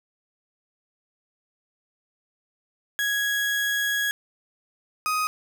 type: tone pair in turn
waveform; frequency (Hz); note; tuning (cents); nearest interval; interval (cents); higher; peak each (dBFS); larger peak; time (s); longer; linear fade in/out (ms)
35% pulse; 1661.2 / 1251.7; G#6 / D#6; 0 / +10; perfect fourth; 490; first; -21; neither; 2.99-4.11 / 5.06-5.27; first; 0
effects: none